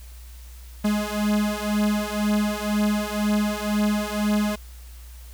45% pulse beating tone pair, 208.4 / 210.4 Hz, G#3 / G#3, +6 / +23 cents, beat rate 2 Hz, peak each -24 dBFS, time 0.84-4.56 s, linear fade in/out 10 ms, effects added 60 Hz sine -39 dBFS peak until 5.33 s + white hiss -51 dBFS RMS until 5.33 s

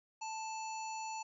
harmonic tone with a mistuned harmonic, 880 Hz, A5, in tune, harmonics 1 / 3 / 5 / 7 / 8, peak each -40 / -49 / -53 / -54 / -51 dBFS, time 0.21-1.23 s, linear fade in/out 10 ms, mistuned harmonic 7, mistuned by -77 cents, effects none

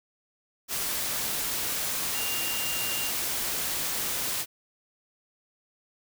sine tone in noise, 2794 Hz, F7, in tune, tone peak -34 dBFS, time 2.13-3.12 s, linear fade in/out 50 ms, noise white, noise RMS -30 dBFS, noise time 0.68-4.46 s, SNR -7 dB, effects none

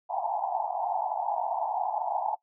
white band-pass noise, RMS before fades -30 dBFS, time 0.09-2.36 s, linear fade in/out 20 ms, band 680 to 920 Hz, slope 96 dB/octave, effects noise-tail reverb RT60 0.1 s tail -20 dB re dry

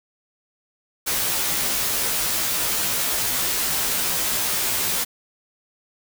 white noise with comb filter, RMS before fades -23 dBFS, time 1.06-5.05 s, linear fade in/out 20 ms, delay 14 ms, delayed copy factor -0.9, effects none

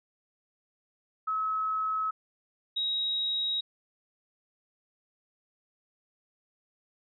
sine tone pair in turn, 1288 / 3807 Hz, E6 / A#7, -41 / +36 cents, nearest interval octave + perfect fifth, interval 1877 cents, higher second, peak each -27 dBFS, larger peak neither, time 1.27-2.11 / 2.76-3.61 s, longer second, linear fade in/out 10 ms, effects none

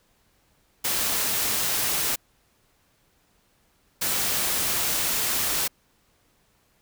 white noise bursts at uneven times, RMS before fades -25 dBFS, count 2, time 0.84-2.16 / 4.01-5.68 s, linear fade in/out 10 ms, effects pink hiss -65 dBFS RMS until 6.81 s

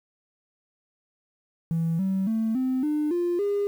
triangle tone with pitch steps, 164.81 / 191.52 / 222.6 / 258.6 / 300.5 / 349.2 / 405.8 Hz, E3 / G3 / A3 / C4 / D4 / F4 / G#4, 0 / -40 / +20 / -20 / +40 / 0 / -40 cents, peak -19 dBFS, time 1.71-3.67 s, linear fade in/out 0 ms, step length 280 ms, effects tanh soft clip ceiling -19 dBFS + 9-bit

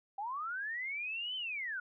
sine linear two-way sweep, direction up then down, 768 to 3091 to 1412 Hz, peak -36 dBFS, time 0.18-1.8 s, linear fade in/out 5 ms, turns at 1.36 s, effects none

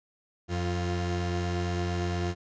30% pulse tone pair together, 88.42 / 349.2 Hz, F2 / F4, +22 / 0 cents, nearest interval 2 octaves, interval 2378 cents, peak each -26 / -31 dBFS, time 0.48-2.35 s, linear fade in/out 50 ms, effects resampled to 16000 Hz

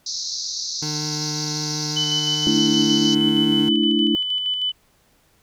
white band-pass noise, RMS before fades -28 dBFS, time 0.06-3.15 s, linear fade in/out 5 ms, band 4000 to 6300 Hz, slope 96 dB/octave
25% pulse tone with vibrato, 151.2 Hz, D#3, 49 cents flat, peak -23 dBFS, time 0.82-3.69 s, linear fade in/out 5 ms, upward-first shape sine, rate 5.4 Hz, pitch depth 8 cents each way
sine tone with tremolo, 3000 Hz, F#7, 23 cents sharp, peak -19 dBFS, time 1.96-4.72 s, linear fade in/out 10 ms, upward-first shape square, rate 6.4 Hz, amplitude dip 35%
sine chord, A suspended fourth, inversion none, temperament equal, 220 / 293.7 / 329.6 Hz, A3 / D4 / E4, 0 / 0 / 0 cents, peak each -21 dBFS, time 2.47-4.15 s, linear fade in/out 0 ms
effects pink hiss -60 dBFS RMS until 5.42 s

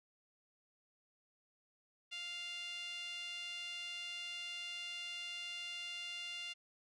5% pulse tone with band-pass filter, 698.5 Hz, F5, in tune, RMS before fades -45 dBFS, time 2.11-6.54 s, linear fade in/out 20 ms, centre 2800 Hz, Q 3.3, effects none

